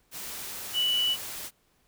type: tone in noise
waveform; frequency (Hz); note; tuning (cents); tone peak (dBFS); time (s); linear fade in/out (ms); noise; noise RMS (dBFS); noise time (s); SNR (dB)
sine; 2960; F#7; 0; -23; 0.73-1.17; 50; white; -38; 0.11-1.51; +12
effects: pink hiss -68 dBFS RMS until 1.87 s